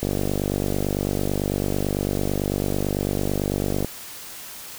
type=click train; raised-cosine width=2 ms; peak=-10 dBFS; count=188; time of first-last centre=0.03-3.846 s; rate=49 Hz; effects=white hiss -38 dBFS RMS until 4.78 s